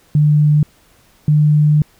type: tone pair in turn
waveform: sine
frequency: 149.5 / 150.24 Hz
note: D3 / D3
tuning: +31 / +40 cents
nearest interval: unison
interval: 9 cents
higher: second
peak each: -8 dBFS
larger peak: neither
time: 0.15-0.63 / 1.28-1.82 s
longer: second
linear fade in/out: 2 ms
effects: pink hiss -52 dBFS RMS until 1.99 s